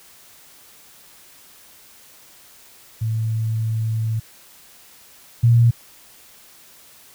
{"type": "tone pair in turn", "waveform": "sine", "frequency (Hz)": [111.4, 117.58], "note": ["A2", "A#2"], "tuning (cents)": [22, 15], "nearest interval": "minor second", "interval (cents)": 93, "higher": "second", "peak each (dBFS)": [-19, -10], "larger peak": "second", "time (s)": [[3.01, 4.2], [5.43, 5.71]], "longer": "first", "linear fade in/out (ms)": 10, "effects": ["white hiss -48 dBFS RMS until 7.14 s"]}